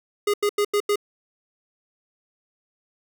square tone bursts, 411.8 Hz, G#4, 15 cents flat, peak -19 dBFS, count 5, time 0.27-0.958 s, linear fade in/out 5 ms, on 68 ms, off 87 ms, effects none

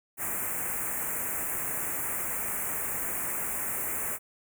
white band-stop noise, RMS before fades -32 dBFS, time 0.17-4.19 s, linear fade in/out 50 ms, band 2400 to 7300 Hz, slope 48 dB/octave, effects none

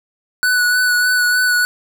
square tone with vibrato, 1482 Hz, F#6, 2 cents sharp, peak -13 dBFS, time 0.43-1.65 s, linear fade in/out 0 ms, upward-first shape sine, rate 3.3 Hz, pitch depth 19 cents each way, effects none

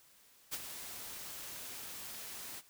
white noise with ADSR envelope, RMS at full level -37 dBFS, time 0.51-2.62 s, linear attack 25 ms, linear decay 43 ms, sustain -9 dB, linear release 39 ms, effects white hiss -64 dBFS RMS until 2.69 s

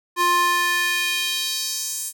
square tone with high-pass filter sweep, 351.1 Hz, F4, 9 cents sharp, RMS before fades -22 dBFS, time 0.16-2.13 s, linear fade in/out 50 ms, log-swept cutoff 790 to 8500 Hz, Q 1.9, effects none

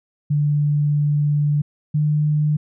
sine tone pair in turn, 147.1 / 150.36 Hz, D3 / D3, +3 / +41 cents, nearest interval unison, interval 38 cents, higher second, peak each -15 dBFS, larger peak neither, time 0.3-1.62 / 1.94-2.57 s, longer first, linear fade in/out 10 ms, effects none

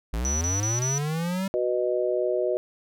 square linear sweep, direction up, 51.91 to 196 Hz, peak -26 dBFS, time 0.13-1.48 s, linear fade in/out 5 ms
sine tone bursts, 5920 Hz, F#8, in tune, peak -26 dBFS, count 4, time 0.25-0.98 s, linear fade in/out 0 ms, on 160 ms, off 30 ms
sine chord, B major, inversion second, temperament just, 370.4 / 493.9 / 617.4 Hz, F#4 / B4 / D#5, +2 / 0 / -14 cents, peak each -26 / -28 / -26 dBFS, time 1.54-2.57 s, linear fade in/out 0 ms
effects none

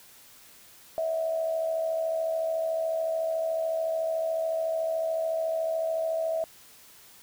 sine tone with amplitude modulation, 650 Hz, E5, 24 cents flat, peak -23 dBFS, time 0.98-6.44 s, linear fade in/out 0 ms, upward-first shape sine, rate 73.8 Hz, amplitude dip 55%, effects white hiss -53 dBFS RMS until 7.22 s

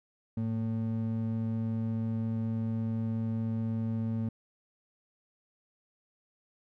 triangle ring-modulated tone, 167.8 Hz, E3, 31 cents sharp, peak -24 dBFS, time 0.37-4.29 s, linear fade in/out 5 ms, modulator 58.3 Hz, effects none

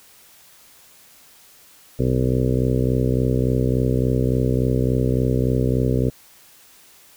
harmonic tone, 63.5 Hz, B1, 49 cents sharp, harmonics 1 / 2 / 3 / 4 / 5 / 6 / 7 / 8 / 9, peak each -25 / -20 / -29 / -24 / -31 / -27 / -26 / -30 / -35 dBFS, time 1.99-6.1 s, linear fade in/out 5 ms, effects white hiss -50 dBFS RMS until 7.16 s

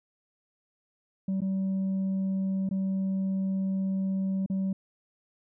sine tone with dropouts, 191.7 Hz, G3, 38 cents flat, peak -23 dBFS, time 1.28-4.73 s, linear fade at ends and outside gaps 5 ms, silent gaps 1.406-1.417 / 2.691-2.71 / 4.462-4.499 s, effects tanh soft clip ceiling -25 dBFS

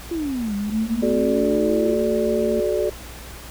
sine exponential two-way sweep, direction down then up, 349.2 to 199.5 to 349.2 Hz, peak -22 dBFS, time 0.11-1.94 s, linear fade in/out 5 ms, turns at 0.55 s
sine tone with pitch glide, 220 to 224.5 Hz, A3 to A3, 0 to +35 cents, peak -24 dBFS, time 0.7-2.6 s, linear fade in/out 0 ms, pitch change +35 cents, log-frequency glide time 1.2-1.95 s
sine chord, D major, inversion first, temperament equal with one note detuned, 370 / 430.4 / 587.3 Hz, F#4 / A4 / D5, 0 / -38 / 0 cents, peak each -23 dBFS, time 1.02-2.9 s, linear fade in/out 10 ms
effects added 60 Hz sine -39 dBFS peak until 3.5 s + pink hiss -39 dBFS RMS until 3.5 s

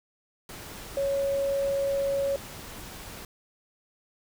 sine tone in noise, 554.4 Hz, C#5, in tune, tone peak -24 dBFS, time 0.97-2.36 s, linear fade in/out 2 ms, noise pink, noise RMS -42 dBFS, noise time 0.49-3.25 s, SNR +15 dB, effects none

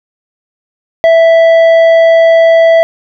sine tone with tanh clipping, 659.3 Hz, E5, in tune, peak -4 dBFS, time 1.04-2.83 s, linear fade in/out 0 ms, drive 8 dB, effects none

